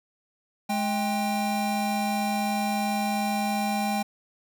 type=tone pair together; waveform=square; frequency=211.1 / 795 Hz; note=G#3 / G5; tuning=+29 / +24 cents; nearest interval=octave + major seventh; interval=2295 cents; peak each=-28 dBFS; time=0.69-4.03 s; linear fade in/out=10 ms; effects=none